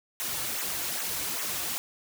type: noise with flanger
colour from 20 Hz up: white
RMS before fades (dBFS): -32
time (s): 0.2-1.78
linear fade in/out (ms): 0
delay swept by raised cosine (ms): 0.2 to 5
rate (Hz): 2.5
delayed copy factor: -0.85
effects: none